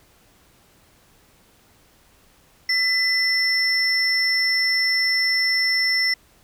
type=tone pair together; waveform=sine; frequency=2006 / 5360 Hz; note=B6 / E8; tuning=+26 / +28 cents; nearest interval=octave + perfect fourth; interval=1702 cents; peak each=-19 dBFS; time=2.69-6.14 s; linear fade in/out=5 ms; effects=tanh soft clip ceiling -12 dBFS + pink hiss -56 dBFS RMS until 6.43 s